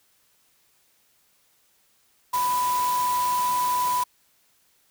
sine tone in noise, 992 Hz, B5, 7 cents sharp, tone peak -21 dBFS, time 2.33-4.04 s, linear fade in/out 10 ms, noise white, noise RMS -33 dBFS, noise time 2.33-4.04 s, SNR +9 dB, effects white hiss -64 dBFS RMS until 4.9 s

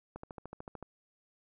click train, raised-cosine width 1 ms, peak -29 dBFS, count 10, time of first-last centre 0.16-0.827 s, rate 13.5 Hz, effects none

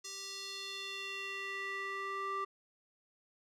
square tone with band-pass filter sweep, 392 Hz, G4, in tune, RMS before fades -41 dBFS, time 0.04-2.45 s, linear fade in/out 10 ms, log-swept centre 5900 to 1200 Hz, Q 2.5, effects none

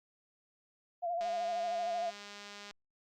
sine tone with vibrato, 691 Hz, F5, 19 cents flat, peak -32 dBFS, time 1.02-2.11 s, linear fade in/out 20 ms, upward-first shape sine, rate 13 Hz, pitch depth 55 cents each way
click train, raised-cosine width 0.2 ms, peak -31 dBFS, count 307, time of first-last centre 1.21-2.71 s, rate 204 Hz
effects Opus 48 kbps

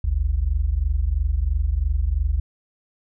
sine tone pair together, 51.01 / 74 Hz, G#1 / D2, -30 / +14 cents, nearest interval tritone, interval 644 cents, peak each -21 dBFS, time 0.04-2.4 s, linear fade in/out 5 ms, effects none

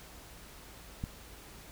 click, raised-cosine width 5 ms, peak -22 dBFS, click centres 1.039 s, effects added 54 Hz sine -56 dBFS peak until 1.71 s + pink hiss -52 dBFS RMS until 1.71 s

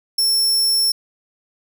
sawtooth tone, 5400 Hz, E8, 41 cents sharp, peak -12 dBFS, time 0.18-0.92 s, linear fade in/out 5 ms, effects none

